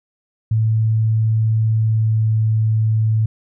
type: tone with pitch glide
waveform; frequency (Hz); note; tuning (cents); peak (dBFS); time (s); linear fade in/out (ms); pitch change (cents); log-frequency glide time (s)
sine; 110.6 to 109.96; A2 to A2; +9 to -1; -13; 0.51-3.26; 5; -10; 1.75-2.3
effects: none